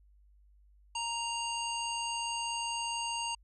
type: harmonic tone with a mistuned harmonic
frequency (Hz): 932.3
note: A#5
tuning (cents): 0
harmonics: 1 / 3 / 5 / 7 / 9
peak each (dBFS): -36 / -37 / -43 / -44 / -44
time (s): 0.95-3.35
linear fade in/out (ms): 5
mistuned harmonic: 9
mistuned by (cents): -17
effects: added 50 Hz sine -59 dBFS peak until 3.43 s